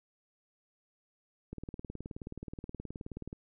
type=click train; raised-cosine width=3 ms; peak=-28 dBFS; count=35; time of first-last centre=1.53-3.329 s; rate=18.9 Hz; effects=none